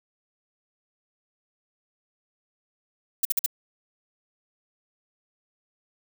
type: noise bursts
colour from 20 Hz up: violet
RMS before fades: -22 dBFS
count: 4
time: 3.23-3.462 s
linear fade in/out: 5 ms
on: 22 ms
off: 48 ms
effects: none